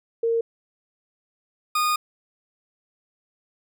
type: tone pair in turn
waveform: sine / 40% pulse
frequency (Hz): 460 / 1228.8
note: A#4 / D#6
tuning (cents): -23 / -22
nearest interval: octave + perfect fourth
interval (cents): 1701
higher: second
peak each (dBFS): -19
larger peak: neither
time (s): 0.23-0.41 / 1.75-1.96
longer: second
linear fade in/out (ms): 5
effects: none